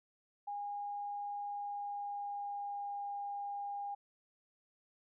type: tone with pitch glide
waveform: sine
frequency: 816 to 809 Hz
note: G#5 to G#5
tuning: -31 to -46 cents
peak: -38 dBFS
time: 0.47-3.95 s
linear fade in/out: 10 ms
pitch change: -15 cents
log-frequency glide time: 1.46-3.07 s
effects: none